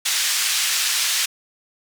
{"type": "band-pass noise", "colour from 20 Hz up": "white", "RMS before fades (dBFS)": -21, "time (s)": [0.05, 1.26], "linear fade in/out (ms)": 10, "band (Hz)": [1800, 7200], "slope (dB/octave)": 12, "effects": []}